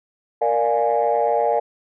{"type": "chord", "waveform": "sine", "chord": "Bb dominant seventh", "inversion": "none", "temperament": "equal with one note detuned", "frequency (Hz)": [466.2, 590.4, 698.5, 830.6], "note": ["Bb4", "D5", "F5", "Ab5"], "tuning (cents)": [0, 9, 0, 0], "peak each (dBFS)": [-21, -21, -21, -21], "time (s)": [0.41, 1.6], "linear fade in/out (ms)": 10, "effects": ["tanh soft clip ceiling -9 dBFS"]}